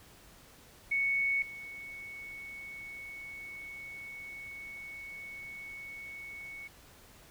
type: tone with level steps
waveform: sine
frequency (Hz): 2217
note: C#7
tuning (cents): 0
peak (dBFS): -27 / -42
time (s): 0.91-6.68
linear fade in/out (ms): 10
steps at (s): 1.42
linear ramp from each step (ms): 2
effects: pink hiss -57 dBFS RMS until 7.3 s